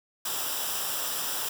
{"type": "noise with comb filter", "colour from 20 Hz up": "white", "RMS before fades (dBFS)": -31, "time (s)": [0.25, 1.49], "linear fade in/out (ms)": 5, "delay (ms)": 0.46, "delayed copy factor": -0.65, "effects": []}